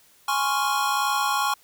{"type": "chord", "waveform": "square", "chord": "Db major seventh", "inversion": "second", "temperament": "equal", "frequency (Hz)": [830.6, 1046.5, 1108.7, 1396.9], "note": ["Ab5", "C6", "Db6", "F6"], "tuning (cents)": [0, 0, 0, 0], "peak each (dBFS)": [-27, -30, -26, -30], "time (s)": [0.28, 1.54], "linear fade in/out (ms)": 5, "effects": ["white hiss -57 dBFS RMS until 1.63 s"]}